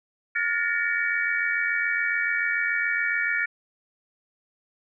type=tone cluster; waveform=sine; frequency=1423 / 1748 / 1835 / 2274 Hz; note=F6 / A6 / A#6 / C#7; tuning=+32 / -12 / -28 / +44 cents; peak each=-28 dBFS; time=0.35-3.46 s; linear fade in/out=10 ms; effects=none